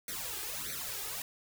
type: noise with flanger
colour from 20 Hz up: white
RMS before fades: -39 dBFS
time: 0.08-1.22 s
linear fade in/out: 2 ms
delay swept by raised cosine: 0.49 to 2.49 ms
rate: 1.6 Hz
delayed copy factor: +1
effects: none